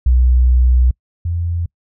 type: tone pair in turn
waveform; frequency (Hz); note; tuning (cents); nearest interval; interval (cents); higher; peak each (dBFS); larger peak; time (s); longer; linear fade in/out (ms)
sine; 62.2 / 85.41; B1 / F2; +13 / -38; perfect fourth; 549; second; -8 / -16; first; 0.06-0.91 / 1.25-1.66; first; 5
effects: noise-tail reverb RT60 0.1 s tail -26 dB re dry